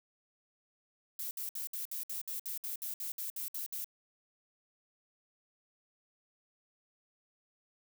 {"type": "noise bursts", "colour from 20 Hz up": "violet", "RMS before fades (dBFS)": -39, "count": 15, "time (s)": [1.19, 3.844], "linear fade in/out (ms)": 2, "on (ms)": 120, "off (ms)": 61, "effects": []}